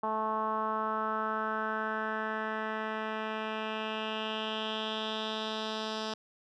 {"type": "tone with low-pass filter sweep", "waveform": "10% pulse", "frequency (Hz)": 218, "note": "A3", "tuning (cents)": -16, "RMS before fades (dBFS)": -34, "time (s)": [0.03, 6.14], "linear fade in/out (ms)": 5, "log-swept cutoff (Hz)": [1000, 4600], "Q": 4, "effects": []}